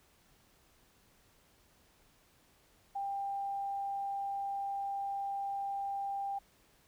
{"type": "tone", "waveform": "sine", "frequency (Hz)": 794, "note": "G5", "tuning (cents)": 22, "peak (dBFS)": -34, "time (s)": [2.95, 6.39], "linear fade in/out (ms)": 10, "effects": ["pink hiss -67 dBFS RMS until 6.87 s"]}